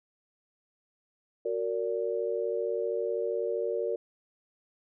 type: chord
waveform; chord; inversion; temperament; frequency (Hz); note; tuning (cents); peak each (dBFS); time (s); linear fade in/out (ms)
sine; Gb augmented; none; just; 370 / 462.5 / 578.1; Gb4 / Bb4 / D5; 0 / -14 / -27; -34 / -30 / -34; 1.45-3.96; 5
effects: none